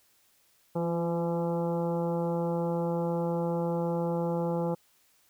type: harmonic tone with a mistuned harmonic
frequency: 169.3 Hz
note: E3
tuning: 46 cents sharp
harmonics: 1 / 2 / 3 / 4 / 5 / 6 / 7 / 8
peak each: -30 / -35 / -31 / -45 / -37 / -47 / -48 / -51 dBFS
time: 0.75-4.75 s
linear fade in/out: 10 ms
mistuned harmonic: 2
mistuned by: +28 cents
effects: white hiss -66 dBFS RMS until 5.29 s